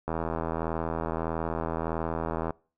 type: click train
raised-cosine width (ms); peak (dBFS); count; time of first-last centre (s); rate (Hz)
1; -16; 199; 0.08-2.506; 81.6
effects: noise-tail reverb RT60 0.4 s tail -25 dB re dry